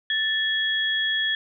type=tone pair together; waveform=sine; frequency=1760 / 3322 Hz; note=A6 / G#7; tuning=0 / 0 cents; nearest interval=major seventh; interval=1100 cents; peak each=-24 dBFS; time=0.1-1.35 s; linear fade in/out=2 ms; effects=none